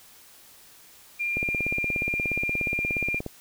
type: tone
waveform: sine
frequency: 2396 Hz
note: D7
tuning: 34 cents sharp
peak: -25 dBFS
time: 1.19-3.2 s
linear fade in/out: 20 ms
type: click train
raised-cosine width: 2 ms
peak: -18 dBFS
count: 33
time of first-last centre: 1.37-3.263 s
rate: 16.9 Hz
effects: white hiss -52 dBFS RMS until 3.4 s